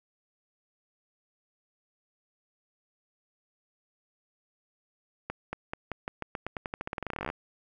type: accelerating click train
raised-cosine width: 0.5 ms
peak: -18 dBFS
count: 28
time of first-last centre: 5.3-7.301 s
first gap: 230 ms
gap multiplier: 0.89
effects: 10-bit